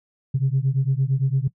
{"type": "beating tone pair", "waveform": "sine", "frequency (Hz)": [130.4, 139.2], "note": ["C3", "C#3"], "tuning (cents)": [-5, 8], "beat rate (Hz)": 8.8, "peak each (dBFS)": -20, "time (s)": [0.34, 1.48], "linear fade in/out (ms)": 10, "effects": ["noise-tail reverb RT60 0.1 s tail -18 dB re dry", "tanh soft clip ceiling -12 dBFS"]}